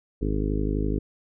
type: harmonic tone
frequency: 51.91 Hz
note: G#1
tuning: in tune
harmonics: 1 / 2 / 3 / 4 / 5 / 6 / 7 / 8 / 9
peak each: -26 / -33 / -32 / -36 / -31 / -32 / -38 / -33 / -40 dBFS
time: 0.21-0.99 s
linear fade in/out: 10 ms
effects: none